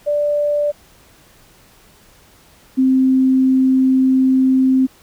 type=tone pair in turn; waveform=sine; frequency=587.3 / 261.6 Hz; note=D5 / C4; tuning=0 / 0 cents; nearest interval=octave + major second; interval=1400 cents; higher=first; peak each=-14 / -10 dBFS; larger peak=second; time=0.06-0.72 / 2.77-4.87 s; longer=second; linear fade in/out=20 ms; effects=pink hiss -49 dBFS RMS until 5.02 s